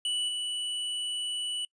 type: tone with level steps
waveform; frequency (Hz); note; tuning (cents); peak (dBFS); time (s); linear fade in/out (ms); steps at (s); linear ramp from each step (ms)
square; 2960; F#7; 0; -28 / -31; 0.05-1.65; 2; 0.28; 10
effects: noise-tail reverb RT60 0.1 s tail -26 dB re dry + resampled to 22050 Hz